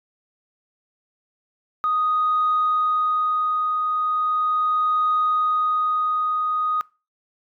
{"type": "tone with tremolo", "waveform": "sine", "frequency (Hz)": 1244.5, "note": "D#6", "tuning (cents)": 0, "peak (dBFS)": -16, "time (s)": [1.84, 6.81], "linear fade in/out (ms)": 0, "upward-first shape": "triangle", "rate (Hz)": 0.38, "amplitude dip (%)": 35, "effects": ["noise-tail reverb RT60 0.3 s tail -23 dB re dry", "tanh soft clip ceiling -13 dBFS"]}